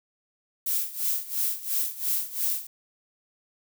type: noise with tremolo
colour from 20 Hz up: violet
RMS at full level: -25 dBFS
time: 0.66-2.67 s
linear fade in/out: 5 ms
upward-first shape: sine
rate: 2.9 Hz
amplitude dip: 85%
effects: none